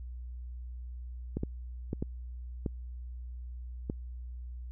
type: clicks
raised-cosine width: 3 ms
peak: -19 dBFS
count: 6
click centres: 1.37 / 1.434 / 1.931 / 2.025 / 2.662 / 3.899 s
effects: added 61 Hz sine -39 dBFS peak until 4.71 s